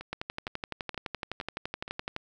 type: two click trains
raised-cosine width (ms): 0.3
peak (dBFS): -24 / -17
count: 5 / 25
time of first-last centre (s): 0.01-1.879 / 0.13-2.164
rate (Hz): 2.14 / 11.8
effects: none